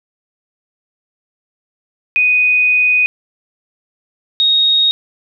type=tone pair in turn; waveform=sine; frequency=2489 / 3745 Hz; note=D#7 / A#7; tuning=0 / +7 cents; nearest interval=perfect fifth; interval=707 cents; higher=second; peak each=-9 dBFS; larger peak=neither; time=2.16-3.06 / 4.4-4.91 s; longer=first; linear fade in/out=0 ms; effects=none